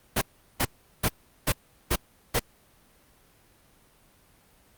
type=noise bursts; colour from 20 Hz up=pink; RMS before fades=-23 dBFS; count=6; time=0.16-2.396 s; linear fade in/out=10 ms; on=56 ms; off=380 ms; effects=pink hiss -60 dBFS RMS until 4.77 s + Opus 32 kbps